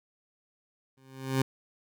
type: tone with exponential growth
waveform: 20% pulse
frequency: 132.8 Hz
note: C3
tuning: 26 cents sharp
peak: -17 dBFS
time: 0.97-1.42 s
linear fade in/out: 5 ms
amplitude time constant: 97 ms
effects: none